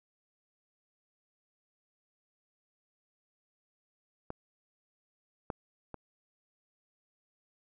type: clicks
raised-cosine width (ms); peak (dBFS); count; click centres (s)
1; -24 / -20 / -27; 3; 4.304 / 5.502 / 5.943
effects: none